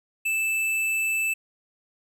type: tone with hard clipping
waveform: sine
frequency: 2637 Hz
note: E7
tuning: in tune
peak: -24 dBFS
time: 0.25-1.34 s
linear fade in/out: 10 ms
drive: 12 dB
effects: none